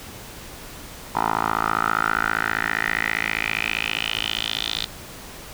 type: tone with band-pass filter sweep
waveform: 10% pulse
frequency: 55 Hz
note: A1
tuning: in tune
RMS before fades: -24 dBFS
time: 1.15-4.86 s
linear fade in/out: 5 ms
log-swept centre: 1000 to 3800 Hz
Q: 5
effects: pink hiss -39 dBFS RMS until 5.53 s